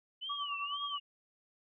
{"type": "tone with vibrato", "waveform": "sine", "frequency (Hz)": 2960, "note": "F#7", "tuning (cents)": 0, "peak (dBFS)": -38, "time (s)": [0.21, 1], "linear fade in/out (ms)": 20, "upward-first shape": "sine", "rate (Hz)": 2, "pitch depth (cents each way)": 170}
{"type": "tone with tremolo", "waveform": "sine", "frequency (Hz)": 1151, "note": "D6", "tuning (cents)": -35, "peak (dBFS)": -34, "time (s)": [0.29, 0.98], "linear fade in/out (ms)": 10, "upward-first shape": "triangle", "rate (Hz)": 9.5, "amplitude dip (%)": 85}
{"effects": []}